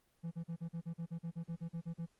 triangle tone bursts, 167.1 Hz, E3, 24 cents sharp, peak -36 dBFS, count 15, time 0.23-2.065 s, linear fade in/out 20 ms, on 85 ms, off 40 ms, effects pink hiss -75 dBFS RMS until 2.19 s + Opus 24 kbps

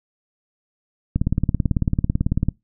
click train, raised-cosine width 5 ms, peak -6 dBFS, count 25, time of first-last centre 1.16-2.486 s, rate 18.1 Hz, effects noise-tail reverb RT60 0.2 s tail -24 dB re dry

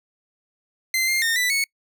sawtooth tone with pitch steps, 2072 / 2110 / 1830 / 1980 / 2209 Hz, C7 / C7 / A#6 / B6 / C#7, -17 / +14 / -32 / +4 / -7 cents, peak -16 dBFS, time 0.94-1.64 s, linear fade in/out 2 ms, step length 140 ms, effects noise-tail reverb RT60 0.1 s tail -26 dB re dry

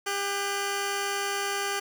10% pulse tone pair together, 400 / 1510.2 Hz, G4 / F#6, +35 / +35 cents, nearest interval octave + major seventh, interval 2300 cents, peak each -20 / -26 dBFS, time 0.06-1.8 s, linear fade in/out 10 ms, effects none

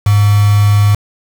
sine tone with quantisation, 103 Hz, G#2, 14 cents flat, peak -6 dBFS, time 0.06-0.95 s, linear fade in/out 5 ms, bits 3, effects none

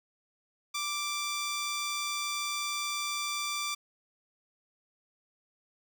10% pulse tone, 1174.7 Hz, D6, in tune, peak -23 dBFS, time 0.74-3.75 s, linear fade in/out 10 ms, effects none

